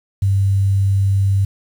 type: tone with quantisation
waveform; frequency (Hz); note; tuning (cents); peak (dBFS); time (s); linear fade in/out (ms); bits
sine; 98; G2; 0; -12; 0.22-1.45; 5; 7
effects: none